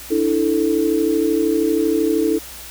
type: chord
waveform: sine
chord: D suspended second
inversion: none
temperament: equal with one note detuned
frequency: 293.7 / 326.6 / 440 Hz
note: D4 / E4 / A4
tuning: 0 / -16 / 0 cents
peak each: -21 / -18 / -19 dBFS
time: 0.1-2.39 s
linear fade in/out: 20 ms
effects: added 60 Hz sine -43 dBFS peak until 2.7 s + white hiss -36 dBFS RMS until 2.7 s